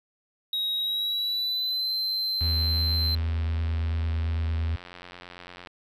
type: tone with pitch glide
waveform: triangle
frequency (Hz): 3802 to 4098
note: A#7 to C8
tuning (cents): +33 to -37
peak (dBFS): -24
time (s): 0.53-3.15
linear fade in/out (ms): 2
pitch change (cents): +130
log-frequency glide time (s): 0.75-1.94
type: tone with vibrato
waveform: triangle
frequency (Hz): 80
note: D#2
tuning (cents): +49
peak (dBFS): -22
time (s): 2.41-4.76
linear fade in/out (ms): 5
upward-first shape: triangle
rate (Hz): 2.7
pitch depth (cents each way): 8
type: click train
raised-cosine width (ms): 0.3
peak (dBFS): -26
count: 291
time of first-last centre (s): 2.41-5.672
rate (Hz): 88.9
effects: none